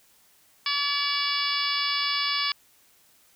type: harmonic tone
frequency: 572 Hz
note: D5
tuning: 46 cents flat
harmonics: 2 / 3 / 4 / 5 / 6 / 7 / 8 / 9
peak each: -31 / -35 / -31 / -33 / -31 / -36 / -31 / -32 dBFS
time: 0.66-2.52 s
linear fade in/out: 2 ms
effects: white hiss -60 dBFS RMS until 3.35 s